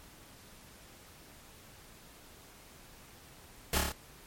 pink noise with echo, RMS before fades -30 dBFS, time 3.73-3.78 s, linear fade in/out 2 ms, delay 28 ms, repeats 5, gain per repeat -2 dB, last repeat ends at 3.92 s, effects pink hiss -55 dBFS RMS until 4.26 s + MP3 64 kbps

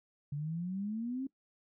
sine exponential sweep, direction up, 141 to 274 Hz, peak -34 dBFS, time 0.32-1.27 s, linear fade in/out 5 ms, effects noise-tail reverb RT60 0.1 s tail -21 dB re dry

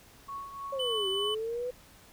sine tone with tremolo, 1108.7 Hz, C#6, in tune, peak -35 dBFS, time 0.28-1.35 s, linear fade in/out 10 ms, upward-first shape triangle, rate 3.3 Hz, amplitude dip 65%
sine linear two-way sweep, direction down then up, 560 to 378.4 to 504 Hz, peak -31 dBFS, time 0.72-1.71 s, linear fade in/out 10 ms, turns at 1.08 s
triangle tone, 3000 Hz, F#7, 23 cents sharp, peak -29 dBFS, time 0.79-1.35 s, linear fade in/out 10 ms
effects pink hiss -56 dBFS RMS until 2.12 s

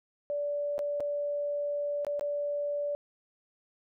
sine tone with dropouts, 580 Hz, D5, 22 cents flat, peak -29 dBFS, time 0.3-2.95 s, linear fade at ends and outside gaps 0 ms, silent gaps 0.781-0.791 / 1-1.005 / 2.048-2.067 / 2.195-2.21 s, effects none

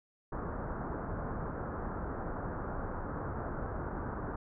pink low-pass noise, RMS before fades -38 dBFS, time 0.32-4.36 s, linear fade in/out 5 ms, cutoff 1500 Hz, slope 48 dB/octave, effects none

